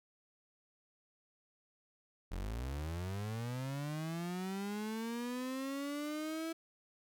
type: linear sweep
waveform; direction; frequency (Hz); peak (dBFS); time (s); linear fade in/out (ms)
35% pulse; up; 41.2 to 329.6; -36; 2.31-6.53; 10
effects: none